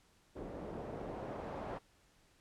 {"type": "noise with low-pass filter sweep", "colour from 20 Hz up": "white", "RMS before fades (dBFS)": -44, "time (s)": [0.35, 1.79], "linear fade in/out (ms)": 20, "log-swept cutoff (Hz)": [450, 760], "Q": 1.2, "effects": ["pink hiss -69 dBFS RMS until 2.4 s", "low-pass 10000 Hz 12 dB/octave"]}